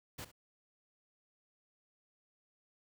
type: noise with echo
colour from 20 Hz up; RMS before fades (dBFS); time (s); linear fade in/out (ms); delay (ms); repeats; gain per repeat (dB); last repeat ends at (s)
pink; -45; 0.18-0.25; 10; 67; 1; -15; 0.317
effects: none

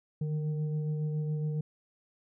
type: tone with frequency modulation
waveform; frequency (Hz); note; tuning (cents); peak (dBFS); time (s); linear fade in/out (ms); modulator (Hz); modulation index
sine; 151.4; D#3; -47; -29; 0.21-1.61; 5; 310; 0.39
effects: none

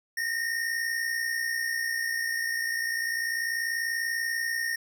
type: tone pair together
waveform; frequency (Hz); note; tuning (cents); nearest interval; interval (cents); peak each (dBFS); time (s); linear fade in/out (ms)
square; 1833 / 1893.3; A#6 / A#6; -30 / +26; minor second; 56; -29 / -35; 0.17-4.76; 5
effects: none

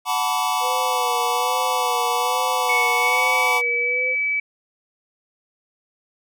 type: chord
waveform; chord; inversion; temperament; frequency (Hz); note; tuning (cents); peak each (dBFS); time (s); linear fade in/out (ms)
square; B minor seventh; second; equal with one note detuned; 740 / 880 / 987.8 / 1149.2; F#5 / A5 / B5 / D6; 0 / 0 / 0 / -38; -26; 0.05-3.62; 50
type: tone with vibrato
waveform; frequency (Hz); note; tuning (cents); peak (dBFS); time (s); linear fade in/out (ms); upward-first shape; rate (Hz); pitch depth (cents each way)
sine; 493.9; B4; 0; -27; 0.6-4.16; 50; sine; 1.2; 59
type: tone with pitch glide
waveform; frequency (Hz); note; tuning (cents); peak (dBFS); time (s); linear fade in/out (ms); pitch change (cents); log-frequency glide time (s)
sine; 2217 to 2294; C#7 to D7; 0 to -41; -19; 2.69-4.4; 5; +59; 2.93-3.72
effects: none

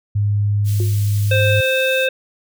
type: tone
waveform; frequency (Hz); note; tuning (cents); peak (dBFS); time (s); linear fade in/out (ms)
sine; 102.8; G#2; -17; -14; 0.15-1.61; 10
type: high-pass noise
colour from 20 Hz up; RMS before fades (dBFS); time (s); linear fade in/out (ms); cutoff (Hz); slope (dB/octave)
white; -34; 0.64-2.09; 50; 2900; 12
type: tone with exponential decay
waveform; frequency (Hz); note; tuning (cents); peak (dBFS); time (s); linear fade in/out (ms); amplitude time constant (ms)
sine; 356.6; F4; +36; -21; 0.8-1.03; 1; 49
type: harmonic tone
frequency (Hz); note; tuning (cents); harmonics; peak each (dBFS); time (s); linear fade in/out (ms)
523.3; C5; 0; 1 / 3 / 5 / 7; -17 / -22 / -20 / -25; 1.31-2.09; 5
effects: none

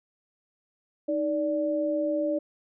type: tone pair together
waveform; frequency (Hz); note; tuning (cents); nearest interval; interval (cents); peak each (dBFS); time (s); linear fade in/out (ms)
sine; 311.1 / 583.4; D#4 / D5; 0 / -12; major seventh; 1088; -28 / -26; 1.08-2.39; 10
effects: none

